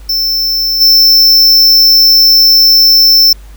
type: tone with level steps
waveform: square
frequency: 5330 Hz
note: E8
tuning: 18 cents sharp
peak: -10 / -3 dBFS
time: 0.09-3.33 s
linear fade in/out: 5 ms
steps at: 0.8 s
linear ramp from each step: 20 ms
effects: added 50 Hz sine -29 dBFS peak until 3.56 s + pink hiss -43 dBFS RMS until 3.56 s